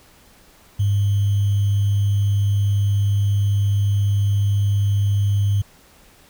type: tone with sample-and-hold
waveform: sine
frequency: 100.8 Hz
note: G2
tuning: 49 cents sharp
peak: -15 dBFS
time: 0.79-5.62 s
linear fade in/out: 10 ms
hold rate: 3150 Hz
effects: pink hiss -51 dBFS RMS until 6.29 s